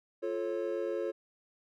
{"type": "chord", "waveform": "triangle", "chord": "F augmented", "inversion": "none", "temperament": "just", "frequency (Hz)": [349.2, 436.5, 545.7], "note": ["F4", "A4", "C#5"], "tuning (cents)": [0, -14, -27], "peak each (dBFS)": -34, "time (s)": [0.22, 1.12], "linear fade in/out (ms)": 20, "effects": []}